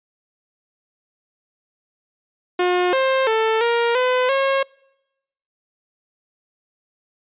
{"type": "tone with pitch steps", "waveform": "sawtooth", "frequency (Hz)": [358.9, 529, 443.4, 469.6, 505, 543], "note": ["F4", "C5", "A4", "A#4", "B4", "C#5"], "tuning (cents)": [47, 19, 13, 13, 39, -36], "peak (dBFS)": -12, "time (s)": [2.59, 4.63], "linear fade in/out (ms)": 5, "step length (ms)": 340, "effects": ["noise-tail reverb RT60 0.9 s tail -26 dB re dry", "resampled to 8000 Hz"]}